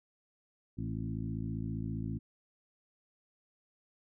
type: harmonic tone with a mistuned harmonic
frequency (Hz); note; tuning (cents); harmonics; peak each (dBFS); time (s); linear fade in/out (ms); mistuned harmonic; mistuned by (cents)
55; A1; 0; 1 / 2 / 3 / 4 / 5 / 6; -44 / -38 / -40 / -42 / -43 / -48; 0.77-2.19; 20; 5; -30
effects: none